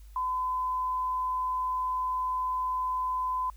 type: tone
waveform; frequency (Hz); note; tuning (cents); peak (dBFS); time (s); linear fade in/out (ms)
sine; 1015; B5; +47; -27; 0.16-3.5; 2
effects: added 51 Hz sine -46 dBFS peak until 3.56 s + white hiss -64 dBFS RMS until 3.56 s